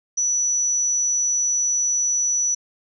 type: tone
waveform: sine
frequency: 5920 Hz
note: F#8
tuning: in tune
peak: -18 dBFS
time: 0.17-2.55 s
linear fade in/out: 10 ms
effects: none